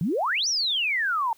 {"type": "exponential two-way sweep", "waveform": "sine", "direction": "up then down", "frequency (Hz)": [146.83, 6010, 876], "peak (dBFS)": -22, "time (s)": [0.01, 1.33], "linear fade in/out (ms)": 2, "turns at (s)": 0.48, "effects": ["white hiss -59 dBFS RMS until 1.37 s"]}